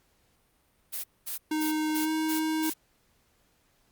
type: noise bursts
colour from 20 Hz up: blue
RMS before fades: -34 dBFS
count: 6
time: 0.92-2.74 s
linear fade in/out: 20 ms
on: 120 ms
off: 220 ms
type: tone with pitch glide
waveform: square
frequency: 309.7 to 315.1 Hz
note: D#4 to D#4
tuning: -8 to +22 cents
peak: -27 dBFS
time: 1.51-2.7 s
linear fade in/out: 5 ms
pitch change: +30 cents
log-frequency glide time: 2.01-2.1 s
effects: pink hiss -68 dBFS RMS until 3.91 s + Opus 48 kbps